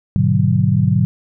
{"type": "chord", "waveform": "sine", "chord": "G# half-diminished seventh", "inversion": "none", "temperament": "just", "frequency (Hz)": [103.83, 124.59, 149.51, 186.89], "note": ["G#2", "B2", "D3", "F#3"], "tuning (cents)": [0, 16, 31, 18], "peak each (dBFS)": -17, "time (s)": [0.16, 1.05], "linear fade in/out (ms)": 0, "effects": []}